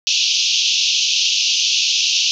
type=band-pass noise; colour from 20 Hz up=pink; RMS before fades=-17 dBFS; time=0.07-2.31 s; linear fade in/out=0 ms; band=2600 to 6400 Hz; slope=96 dB/octave; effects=none